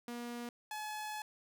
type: tone pair in turn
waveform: sawtooth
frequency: 239.2 / 852.4 Hz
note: A#3 / G#5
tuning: +45 / +45 cents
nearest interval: octave + minor seventh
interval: 2200 cents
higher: second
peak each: -37 / -36 dBFS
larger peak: second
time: 0.08-0.49 / 0.71-1.22 s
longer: second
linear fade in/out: 2 ms
effects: none